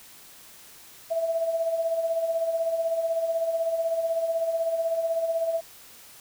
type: tone with tremolo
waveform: sine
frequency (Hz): 660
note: E5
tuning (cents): +2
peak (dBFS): -21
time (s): 1.1-5.61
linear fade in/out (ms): 20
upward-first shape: sine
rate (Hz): 16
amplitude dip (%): 55
effects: white hiss -49 dBFS RMS until 6.2 s